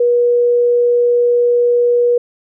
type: tone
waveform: sine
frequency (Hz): 482.2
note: B4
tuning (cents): -41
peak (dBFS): -9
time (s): 0-2.18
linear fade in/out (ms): 5
effects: none